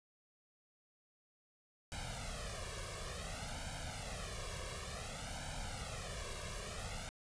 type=noise with flanger; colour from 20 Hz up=pink; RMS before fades=-44 dBFS; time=1.92-7.09 s; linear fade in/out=0 ms; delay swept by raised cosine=1.3 to 1.81 ms; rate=0.56 Hz; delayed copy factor=+1; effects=resampled to 22050 Hz